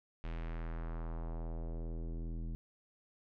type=tone with low-pass filter sweep; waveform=square; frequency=41.2 Hz; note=E1; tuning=in tune; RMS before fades=-40 dBFS; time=0.24-2.55 s; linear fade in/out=0 ms; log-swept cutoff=2800 to 230 Hz; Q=1.4; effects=none